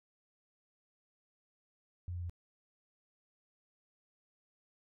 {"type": "tone with pitch steps", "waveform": "sine", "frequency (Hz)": [88.5, 87.7, 86.7], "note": ["F2", "F2", "F2"], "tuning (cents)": [23, 8, -12], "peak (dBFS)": -37, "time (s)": [2.08, 2.296], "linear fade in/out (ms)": 0, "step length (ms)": 72, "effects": []}